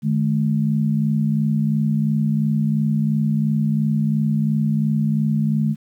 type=tone pair together; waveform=sine; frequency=151.4 / 214.3 Hz; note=D#3 / A3; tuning=-47 / -45 cents; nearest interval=tritone; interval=602 cents; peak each=-19 dBFS; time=0.02-5.76 s; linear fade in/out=50 ms; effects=9-bit